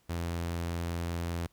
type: tone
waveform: sawtooth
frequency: 85.1 Hz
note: F2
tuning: 44 cents flat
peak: -28 dBFS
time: 0.09-1.47 s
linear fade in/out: 10 ms
effects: pink hiss -69 dBFS RMS until 1.52 s